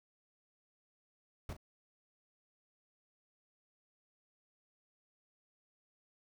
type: noise with echo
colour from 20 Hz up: brown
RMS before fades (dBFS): -41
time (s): 1.49-1.53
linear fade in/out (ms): 2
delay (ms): 37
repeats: 1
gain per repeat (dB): -11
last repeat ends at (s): 1.567
effects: none